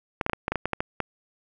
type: clicks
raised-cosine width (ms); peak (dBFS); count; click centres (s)
0.5; -10; 11; 0.212 / 0.264 / 0.297 / 0.333 / 0.481 / 0.52 / 0.557 / 0.656 / 0.733 / 0.805 / 1.003
effects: none